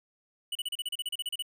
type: tone bursts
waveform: square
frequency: 2952 Hz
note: F#7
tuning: 5 cents flat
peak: -31 dBFS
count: 14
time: 0.52-1.424 s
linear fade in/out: 5 ms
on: 33 ms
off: 34 ms
effects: none